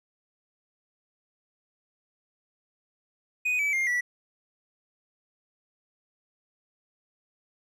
triangle tone with pitch steps, 2489 / 2296 / 2117 / 1952.8 Hz, D#7 / D7 / C7 / B6, 0 / -40 / +20 / -20 cents, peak -22 dBFS, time 3.45-4.01 s, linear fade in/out 10 ms, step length 140 ms, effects none

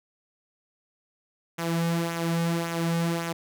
sawtooth tone with flanger, 167.7 Hz, E3, 30 cents sharp, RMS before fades -27 dBFS, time 1.58-3.33 s, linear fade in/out 10 ms, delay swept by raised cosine 0.21 to 3.01 ms, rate 1.8 Hz, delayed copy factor -0.55, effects none

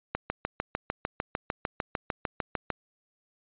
click train, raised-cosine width 0.5 ms, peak -13 dBFS, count 18, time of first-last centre 0.15-2.703 s, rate 6.66 Hz, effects resampled to 8000 Hz

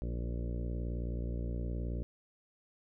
harmonic tone with a mistuned harmonic, 59 Hz, A#1, 22 cents sharp, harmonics 1 / 2 / 3 / 4 / 5 / 6 / 7 / 8 / 9 / 10, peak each -35 / -41 / -45 / -47 / -49 / -51 / -52 / -53 / -54 / -55 dBFS, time 0.02-2.03 s, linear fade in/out 0 ms, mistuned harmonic 5, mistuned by +34 cents, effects none

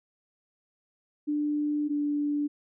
sine tone pair in turn, 296.2 / 292.3 Hz, D4 / D4, +15 / -8 cents, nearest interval unison, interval 23 cents, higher first, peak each -25 dBFS, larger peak neither, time 1.27-1.89 / 1.89-2.48 s, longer first, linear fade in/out 20 ms, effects none

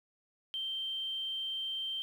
sine tone, 3136 Hz, G7, in tune, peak -34 dBFS, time 0.54-2.02 s, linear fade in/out 0 ms, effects 10-bit

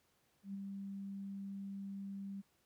sine tone with ADSR envelope, 197 Hz, G3, 9 cents sharp, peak -39 dBFS, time 0.43-2.42 s, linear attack 110 ms, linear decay 18 ms, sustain -3 dB, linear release 22 ms, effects pink hiss -75 dBFS RMS until 2.65 s + high-pass 80 Hz 12 dB/octave

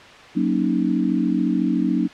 sine chord, D# minor seventh, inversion first, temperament equal, 185 / 233.1 / 277.2 / 311.1 Hz, F#3 / A#3 / C#4 / D#4, 0 / 0 / 0 / 0 cents, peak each -23 dBFS, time 0.35-2.08 s, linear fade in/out 20 ms, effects white hiss -42 dBFS RMS until 2.13 s + low-pass 3000 Hz 12 dB/octave

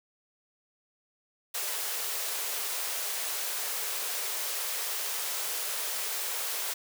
white high-pass noise, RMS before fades -33 dBFS, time 1.54-6.74 s, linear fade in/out 10 ms, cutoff 380 Hz, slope 96 dB/octave, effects none

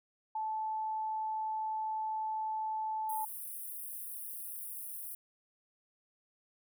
sine tone, 872 Hz, A5, 16 cents flat, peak -33 dBFS, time 0.35-3.25 s, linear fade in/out 5 ms
white high-pass noise, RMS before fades -43 dBFS, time 3.09-5.15 s, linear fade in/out 5 ms, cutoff 9100 Hz, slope 96 dB/octave
effects none

